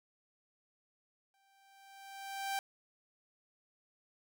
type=tone with exponential growth; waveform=sawtooth; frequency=784 Hz; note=G5; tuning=in tune; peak=-29 dBFS; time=1.34-2.59 s; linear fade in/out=1 ms; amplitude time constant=270 ms; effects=none